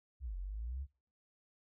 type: exponential two-way sweep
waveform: sine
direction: down then up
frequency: 72.5 to 43.65 to 72.5 Hz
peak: -38 dBFS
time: 0.2-0.87 s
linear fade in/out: 50 ms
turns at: 0.37 s
effects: noise-tail reverb RT60 0.5 s tail -25 dB re dry